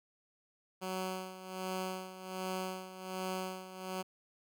10% pulse tone with tremolo, 186.6 Hz, F#3, 15 cents sharp, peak -27 dBFS, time 0.81-4.03 s, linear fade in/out 20 ms, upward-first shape sine, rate 1.3 Hz, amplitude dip 75%, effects none

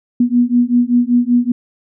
sine beating tone pair, 240.2 / 245.4 Hz, B3 / B3, -48 / -11 cents, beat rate 5.2 Hz, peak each -13 dBFS, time 0.2-1.52 s, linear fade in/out 5 ms, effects none

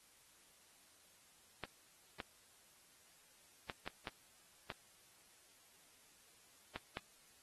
clicks, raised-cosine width 0.3 ms, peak -26 dBFS, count 8, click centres 1.637 / 2.202 / 3.698 / 3.876 / 4.072 / 4.702 / 6.76 / 6.971 s, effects white hiss -67 dBFS RMS until 7.42 s + AAC 32 kbps

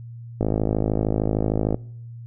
click train, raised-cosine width 2 ms, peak -8 dBFS, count 72, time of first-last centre 0.41-1.745 s, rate 53.2 Hz, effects noise-tail reverb RT60 0.7 s tail -24 dB re dry + added 117 Hz sine -35 dBFS peak until 2.26 s

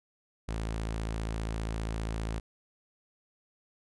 sawtooth tone, 55 Hz, A1, in tune, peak -28 dBFS, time 0.48-2.4 s, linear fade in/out 10 ms, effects resampled to 24000 Hz

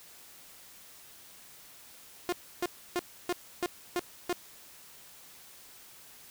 sawtooth tone bursts, 353.8 Hz, F4, 23 cents sharp, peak -24 dBFS, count 7, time 2.29-4.328 s, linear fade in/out 0 ms, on 34 ms, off 300 ms, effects white hiss -53 dBFS RMS until 6.3 s

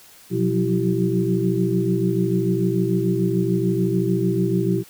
sine tone cluster, 124 / 178 / 184.8 / 333.1 / 385.5 Hz, B2 / F3 / F#3 / E4 / G4, +7 / +33 / -2 / +18 / -29 cents, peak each -24 dBFS, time 0.3-4.84 s, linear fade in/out 50 ms, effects white hiss -48 dBFS RMS until 4.89 s

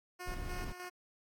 10% pulse tone with tremolo, 360 Hz, F#4, 47 cents flat, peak -34 dBFS, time 0.19-0.9 s, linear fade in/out 20 ms, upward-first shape square, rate 3.3 Hz, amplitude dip 50%
brown noise, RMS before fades -40 dBFS, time 0.26-0.73 s, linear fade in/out 20 ms
effects AAC 64 kbps

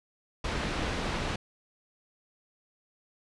pink low-pass noise, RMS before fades -32 dBFS, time 0.44-1.36 s, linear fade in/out 5 ms, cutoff 3900 Hz, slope 12 dB/octave, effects resampled to 24000 Hz

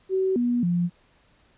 sine tone with pitch steps, 379.1 / 242.1 / 174.5 Hz, F#4 / B3 / F3, +42 / -34 / -1 cents, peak -20 dBFS, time 0.09-0.9 s, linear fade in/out 50 ms, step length 270 ms, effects pink hiss -61 dBFS RMS until 1.57 s + resampled to 8000 Hz

